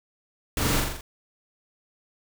pink noise with echo, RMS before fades -26 dBFS, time 0.57-0.8 s, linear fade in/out 2 ms, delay 42 ms, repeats 5, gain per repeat -3 dB, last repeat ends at 1.01 s, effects none

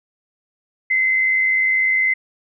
sine tone with amplitude modulation, 2059 Hz, C7, 28 cents flat, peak -12 dBFS, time 0.9-2.14 s, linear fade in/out 10 ms, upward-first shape sine, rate 100 Hz, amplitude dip 50%, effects none

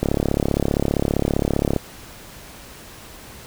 click train, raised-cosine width 2 ms, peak -5 dBFS, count 62, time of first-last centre 0.03-1.763 s, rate 35.2 Hz, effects pink hiss -41 dBFS RMS until 3.46 s

